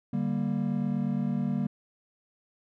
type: chord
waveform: triangle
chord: G minor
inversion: second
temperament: just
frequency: 147 / 196 / 235.2 Hz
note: D3 / G3 / Bb3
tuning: +2 / 0 / +16 cents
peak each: -30 / -28 / -28 dBFS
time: 0.13-1.67 s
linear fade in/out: 5 ms
effects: none